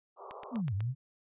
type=band-pass noise; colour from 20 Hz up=white; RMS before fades=-47 dBFS; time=0.16-0.62 s; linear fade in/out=50 ms; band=380 to 1200 Hz; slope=96 dB/octave
type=click train; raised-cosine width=0.3 ms; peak=-29 dBFS; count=5; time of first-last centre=0.31-0.806 s; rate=8.07 Hz
type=linear two-way sweep; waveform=sine; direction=down then up; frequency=266.4 to 92.5 to 136.8 Hz; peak=-30 dBFS; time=0.51-0.95 s; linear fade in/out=50 ms; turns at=0.74 s
effects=resampled to 8000 Hz